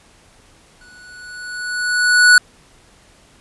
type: tone with exponential growth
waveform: square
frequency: 1473 Hz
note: F#6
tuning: 8 cents flat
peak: -5 dBFS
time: 0.81-2.38 s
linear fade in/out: 2 ms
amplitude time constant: 340 ms
effects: pink hiss -50 dBFS RMS until 3.4 s + resampled to 24000 Hz